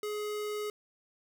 square tone, 420.1 Hz, G#4, 20 cents sharp, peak -34 dBFS, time 0.03-0.7 s, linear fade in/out 2 ms, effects none

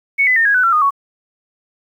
sine tone with pitch steps, 2217 / 2010 / 1821.7 / 1651.3 / 1496.9 / 1356.9 / 1230 / 1114.9 Hz, C#7 / B6 / A#6 / G#6 / F#6 / E6 / D#6 / C#6, 0 / +30 / -40 / -10 / +20 / +50 / -20 / +10 cents, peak -10 dBFS, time 0.18-0.908 s, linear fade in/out 20 ms, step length 91 ms, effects 8-bit

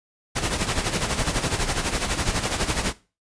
pink noise with tremolo, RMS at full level -22 dBFS, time 0.35-2.93 s, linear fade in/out 20 ms, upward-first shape sine, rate 12 Hz, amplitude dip 65%, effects noise-tail reverb RT60 0.3 s tail -17 dB re dry + resampled to 22050 Hz

